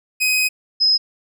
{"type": "tone pair in turn", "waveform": ["sawtooth", "sine"], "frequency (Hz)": [2515, 5091], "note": ["D#7", "D#8"], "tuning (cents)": [18, 39], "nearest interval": "octave", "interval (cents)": 1221, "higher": "second", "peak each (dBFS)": -12, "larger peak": "neither", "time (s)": [[0.2, 0.49], [0.8, 0.98]], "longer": "first", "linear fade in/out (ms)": 20, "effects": []}